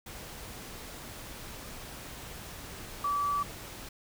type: tone in noise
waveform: sine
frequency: 1153 Hz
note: D6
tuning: 32 cents flat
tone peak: -27 dBFS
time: 3.04-3.43 s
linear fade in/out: 5 ms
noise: pink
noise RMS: -44 dBFS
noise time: 0.06-3.89 s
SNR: +14 dB
effects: none